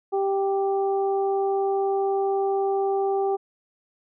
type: harmonic tone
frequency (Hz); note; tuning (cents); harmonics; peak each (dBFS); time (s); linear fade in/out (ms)
392; G4; 0; 1 / 2 / 3; -22 / -26 / -40; 0.12-3.37; 20
effects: none